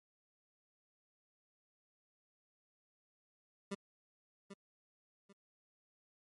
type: tone with echo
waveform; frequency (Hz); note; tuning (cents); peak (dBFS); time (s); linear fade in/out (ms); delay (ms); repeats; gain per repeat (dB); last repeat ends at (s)
25% pulse; 198.4; G3; +21; -34; 3.71-3.75; 10; 790; 2; -10; 5.33
effects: MP3 48 kbps